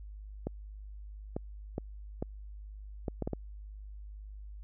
clicks, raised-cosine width 2 ms, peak -20 dBFS, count 8, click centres 0.47 / 1.365 / 1.781 / 2.225 / 3.082 / 3.223 / 3.275 / 3.333 s, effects added 51 Hz sine -43 dBFS peak until 4.63 s

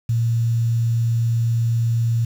sine tone, 116 Hz, A#2, 8 cents flat, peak -16 dBFS, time 0.09-2.25 s, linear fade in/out 5 ms, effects 7-bit

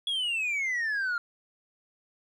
sine exponential sweep, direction down, 3387 to 1384 Hz, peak -24 dBFS, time 0.07-1.18 s, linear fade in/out 2 ms, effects tanh soft clip ceiling -26 dBFS + 11-bit

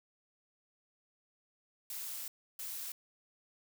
blue noise bursts at uneven times, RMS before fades -42 dBFS, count 2, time 1.9-2.28 / 2.59-2.92 s, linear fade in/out 2 ms, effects none

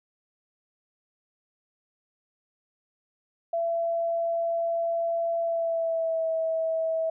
sine tone with pitch glide, 672 to 648.7 Hz, E5 to E5, +33 to -28 cents, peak -24 dBFS, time 3.53-7.1 s, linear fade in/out 5 ms, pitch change -61 cents, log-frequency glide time 5.4-6.28 s, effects none

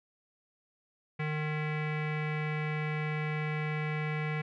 square tone with low-pass filter, 152.8 Hz, D#3, 31 cents flat, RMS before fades -33 dBFS, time 1.19-4.42 s, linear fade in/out 10 ms, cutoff 2200 Hz, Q 4.9, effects none

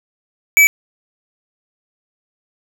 square tone, 2299 Hz, D7, 37 cents flat, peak -7 dBFS, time 0.57-0.67 s, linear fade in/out 0 ms, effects none

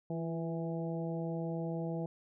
harmonic tone with a mistuned harmonic, 164.81 Hz, E3, in tune, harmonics 1 / 2 / 3 / 4 / 5, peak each -36 / -41 / -42 / -44 / -49 dBFS, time 0.1-2.06 s, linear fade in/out 2 ms, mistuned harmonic 2, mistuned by +32 cents, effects none

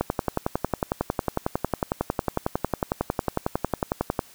click train, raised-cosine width 1 ms, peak -8 dBFS, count 47, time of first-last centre 0.01-4.192 s, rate 11 Hz, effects white hiss -51 dBFS RMS until 4.34 s

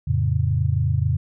sine chord, F augmented, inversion none, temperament equal with one note detuned, 87.31 / 111.34 / 138.59 Hz, F2 / A2 / C#3, 0 / +21 / 0 cents, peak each -22 dBFS, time 0.07-1.17 s, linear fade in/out 10 ms, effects none

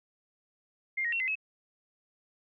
sine tone with pitch steps, 2112 / 1880 / 2725 / 2049 / 2576 Hz, C7 / A#6 / F7 / C7 / E7, +16 / +14 / -43 / -37 / -41 cents, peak -28 dBFS, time 0.97-1.355 s, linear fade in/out 10 ms, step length 77 ms, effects none

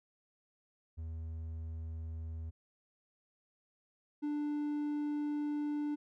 triangle tone pair in turn, 80.8 / 295.2 Hz, E2 / D4, -34 / +9 cents, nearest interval octave + minor seventh, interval 2243 cents, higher second, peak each -37 / -31 dBFS, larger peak second, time 0.97-2.51 / 4.22-5.96 s, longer second, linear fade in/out 20 ms, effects none

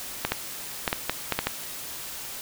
clicks, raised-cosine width 0.3 ms, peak -7 dBFS, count 8, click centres 0.25 / 0.32 / 0.878 / 0.929 / 1.096 / 1.323 / 1.39 / 1.47 s, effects white hiss -37 dBFS RMS until 2.41 s

